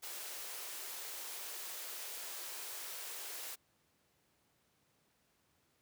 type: high-pass noise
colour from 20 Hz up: white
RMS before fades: -45 dBFS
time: 0.02-3.56 s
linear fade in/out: 20 ms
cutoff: 340 Hz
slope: 48 dB/octave
effects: pink hiss -75 dBFS RMS until 5.81 s + high-pass 80 Hz 12 dB/octave